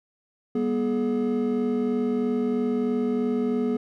triangle tone cluster, 199.3 / 242.4 / 424.5 Hz, G3 / B3 / G#4, +29 / -32 / +38 cents, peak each -30 / -22 / -25 dBFS, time 0.55-3.77 s, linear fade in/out 5 ms, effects none

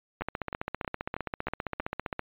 two click trains, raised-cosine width 0.5 ms, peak -19 / -16 dBFS, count 6 / 31, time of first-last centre 0.21-1.802 / 0.22-2.194 s, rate 3.14 / 15.2 Hz, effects resampled to 8000 Hz

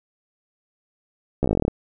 slowing click train, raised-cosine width 2 ms, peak -7 dBFS, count 13, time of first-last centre 1.43-1.68 s, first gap 14 ms, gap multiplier 1.07, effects none

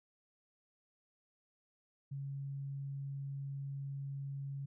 sine tone, 138.59 Hz, C#3, in tune, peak -39 dBFS, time 2.11-4.66 s, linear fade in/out 10 ms, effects none

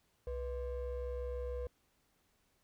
triangle ring-modulated tone, 277.2 Hz, C#4, in tune, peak -32 dBFS, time 0.27-1.67 s, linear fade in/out 2 ms, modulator 214 Hz, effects pink hiss -75 dBFS RMS until 2.63 s

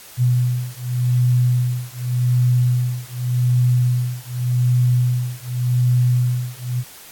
sine beating tone pair, 123.47 / 124.33 Hz, B2 / B2, 0 / +12 cents, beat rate 0.86 Hz, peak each -18 dBFS, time 0.17-6.84 s, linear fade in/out 50 ms, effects white hiss -41 dBFS RMS until 7.11 s + AAC 64 kbps

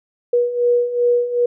sine beating tone pair, 481.6 / 484.2 Hz, B4 / B4, -44 / -34 cents, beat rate 2.6 Hz, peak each -20 / -15 dBFS, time 0.33-1.46 s, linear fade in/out 5 ms, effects none

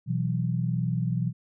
sine chord, B suspended fourth, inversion none, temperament just, 123.47 / 164.63 / 185.21 Hz, B2 / E3 / F#3, 0 / -2 / +2 cents, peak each -27 / -28 / -32 dBFS, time 0.06-1.33 s, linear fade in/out 50 ms, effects none

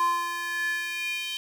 square tone with high-pass filter sweep, 345.2 Hz, F4, 20 cents flat, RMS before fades -29 dBFS, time 0-1.37 s, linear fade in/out 0 ms, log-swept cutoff 1000 to 3000 Hz, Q 6, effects none

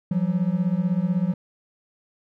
triangle beating tone pair, 171.5 / 187.5 Hz, F3 / F#3, -31 / +23 cents, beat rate 16 Hz, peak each -21 dBFS, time 0.11-1.34 s, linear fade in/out 5 ms, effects none

